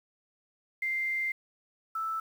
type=tone pair in turn; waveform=sine; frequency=2093 / 1318.5 Hz; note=C7 / E6; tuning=0 / 0 cents; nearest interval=minor sixth; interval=800 cents; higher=first; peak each=-28 / -30 dBFS; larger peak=first; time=0.82-1.32 / 1.95-2.2 s; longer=first; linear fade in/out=5 ms; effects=9-bit